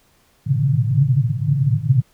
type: band-pass noise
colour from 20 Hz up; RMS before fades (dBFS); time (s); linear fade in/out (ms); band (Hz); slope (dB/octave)
white; -17; 0.46-2.02; 10; 110 to 150; 96
effects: pink hiss -58 dBFS RMS until 2.13 s